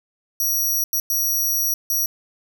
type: tone bursts at uneven times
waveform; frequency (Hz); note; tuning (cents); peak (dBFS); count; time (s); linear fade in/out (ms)
10% pulse; 5770; F#8; -44; -13; 4; 0.4-0.84 / 0.93-1 / 1.1-1.74 / 1.9-2.06; 2
effects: none